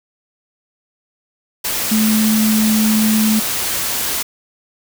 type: tone in noise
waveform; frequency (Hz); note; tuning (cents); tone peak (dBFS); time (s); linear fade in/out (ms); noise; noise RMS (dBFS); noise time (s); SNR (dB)
sine; 217; A3; -24; -12; 1.91-3.4; 10; white; -20; 1.64-4.23; +5
effects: none